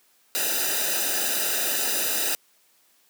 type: noise with comb filter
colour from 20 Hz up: white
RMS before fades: -25 dBFS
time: 0.35-2.35 s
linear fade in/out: 0 ms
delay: 0.91 ms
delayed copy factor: -0.9
effects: white hiss -62 dBFS RMS until 3.09 s + high-pass 200 Hz 12 dB/octave